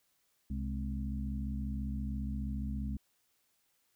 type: harmonic tone with a mistuned harmonic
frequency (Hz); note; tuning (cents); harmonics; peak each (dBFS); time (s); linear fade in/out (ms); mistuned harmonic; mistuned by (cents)
66; C2; +16; 1 / 2 / 3 / 4; -36 / -43 / -39 / -46; 0.5-2.97; 5; 3; +96
effects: white hiss -75 dBFS RMS until 3.95 s